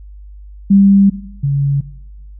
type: tone pair in turn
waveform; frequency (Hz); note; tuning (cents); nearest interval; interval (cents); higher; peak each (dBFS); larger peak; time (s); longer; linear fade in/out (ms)
sine; 197.7 / 140.24; G3 / C#3; +15 / +20; tritone; 595; first; -5 / -11; first; 0.7-1.1 / 1.43-1.81; first; 10
effects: noise-tail reverb RT60 0.9 s tail -17 dB re dry + added 50 Hz sine -32 dBFS peak until 2.39 s